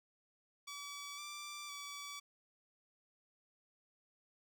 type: tone with pitch steps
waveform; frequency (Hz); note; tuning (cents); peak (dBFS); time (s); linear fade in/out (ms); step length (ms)
10% pulse; 1145 / 1175 / 1147; D6 / D6 / D6; -44 / +1 / -41; -37; 0.67-2.2; 10; 510
effects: none